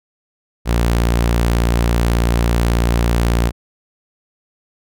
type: tone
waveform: sawtooth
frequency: 58.27 Hz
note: A#1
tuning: in tune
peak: -9 dBFS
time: 0.65-3.52 s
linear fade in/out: 50 ms
effects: none